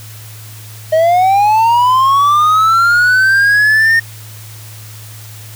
triangle linear sweep, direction up, 622.3 to 1841 Hz, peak -5 dBFS, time 0.92-4 s, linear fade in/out 10 ms, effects added 108 Hz sine -31 dBFS peak until 5.55 s + white hiss -36 dBFS RMS until 5.55 s

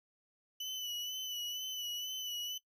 35% pulse tone with vibrato, 2980 Hz, F#7, 12 cents sharp, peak -36 dBFS, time 0.6-2.58 s, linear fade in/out 5 ms, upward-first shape sine, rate 2.1 Hz, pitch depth 39 cents each way, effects noise-tail reverb RT60 0.1 s tail -18 dB re dry

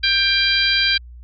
harmonic tone with a mistuned harmonic, 791 Hz, G5, 15 cents sharp, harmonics 2 / 3 / 4 / 5 / 6, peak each -21 / -21 / -21 / -21 / -21 dBFS, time 0.03-0.98 s, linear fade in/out 10 ms, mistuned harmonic 4, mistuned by +17 cents, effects added 60 Hz sine -36 dBFS peak until 1.23 s

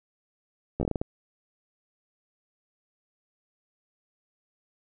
slowing click train, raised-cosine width 2 ms, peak -14 dBFS, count 8, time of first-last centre 0.8-1.015 s, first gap 13 ms, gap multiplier 1.28, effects none

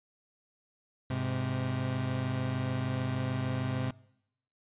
30% pulse tone pair together, 102.79 / 129.4 Hz, G#2 / C3, -17 / -19 cents, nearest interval major third, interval 398 cents, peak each -33 / -29 dBFS, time 1.1-3.91 s, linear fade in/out 5 ms, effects noise-tail reverb RT60 0.8 s tail -22 dB re dry + resampled to 8000 Hz

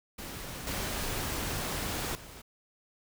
pink noise with level steps, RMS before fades -41 / -34 / -48 dBFS, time 0.18-2.42 s, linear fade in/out 10 ms, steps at 0.67 / 2.15 s, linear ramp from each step 2 ms, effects none

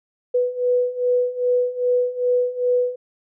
sine beating tone pair, 492.8 / 495.3 Hz, B4 / B4, -4 / +5 cents, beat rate 2.5 Hz, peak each -22 / -19 dBFS, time 0.34-2.96 s, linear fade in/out 10 ms, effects none

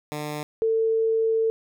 10% pulse / sine tone pair in turn, 149.7 / 447.7 Hz, D3 / A4, +33 / +30 cents, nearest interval octave + perfect fifth, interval 1897 cents, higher second, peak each -21 / -19 dBFS, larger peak second, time 0.12-0.43 / 0.62-1.5 s, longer second, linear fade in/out 0 ms, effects none

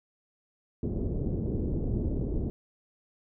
pink low-pass noise, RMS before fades -30 dBFS, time 0.83-2.5 s, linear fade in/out 0 ms, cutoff 410 Hz, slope 24 dB/octave, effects none

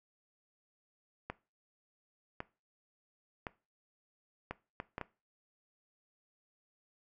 clicks, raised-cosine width 0.5 ms, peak -23 dBFS, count 7, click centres 1.3 / 2.404 / 3.468 / 4.51 / 4.801 / 4.981 / 5.013 s, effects noise-tail reverb RT60 0.3 s tail -19 dB re dry

